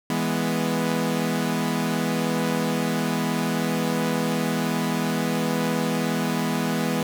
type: chord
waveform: sawtooth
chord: E major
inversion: none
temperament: equal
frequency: 164.81 / 207.7 / 246.9 Hz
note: E3 / G#3 / B3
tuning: 0 / 0 / 0 cents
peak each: -23 / -23 / -22 dBFS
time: 0.1-7.03 s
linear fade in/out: 2 ms
effects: 9-bit